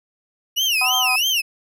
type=tone with vibrato; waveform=35% pulse; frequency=2812 Hz; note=F7; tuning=11 cents sharp; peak=-15 dBFS; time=0.56-1.42 s; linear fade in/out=20 ms; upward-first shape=sine; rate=3.1 Hz; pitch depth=210 cents each way
type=harmonic tone; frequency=252.8 Hz; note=B3; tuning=41 cents sharp; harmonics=3 / 4 / 5; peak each=-24 / -26 / -28 dBFS; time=0.81-1.16 s; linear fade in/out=5 ms
effects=none